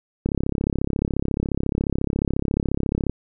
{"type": "click train", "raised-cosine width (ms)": 3, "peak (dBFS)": -9, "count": 98, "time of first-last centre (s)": [0.26, 3.096], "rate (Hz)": 34.2, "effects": []}